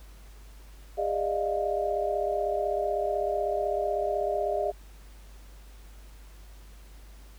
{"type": "tone cluster", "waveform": "sine", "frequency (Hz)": [406, 596, 632, 702], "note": ["G#4", "D5", "D#5", "F5"], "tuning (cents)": [-39, 25, 27, 9], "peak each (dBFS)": -31, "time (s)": [0.97, 4.72], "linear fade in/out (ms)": 20, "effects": ["added 50 Hz sine -46 dBFS peak until 7.38 s", "pink hiss -57 dBFS RMS until 7.38 s"]}